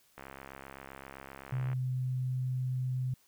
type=click train; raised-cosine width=0.5 ms; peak=-30 dBFS; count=106; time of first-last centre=0.18-1.731 s; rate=67.7 Hz
type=tone; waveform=sine; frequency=128 Hz; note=C3; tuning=38 cents flat; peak=-30 dBFS; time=1.52-3.14 s; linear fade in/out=5 ms
effects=white hiss -67 dBFS RMS until 3.27 s